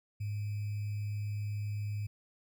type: tone with sample-and-hold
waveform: sine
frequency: 103.83 Hz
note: G#2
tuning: in tune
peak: -33 dBFS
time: 0.2-2.07 s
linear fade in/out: 10 ms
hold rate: 2450 Hz
effects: none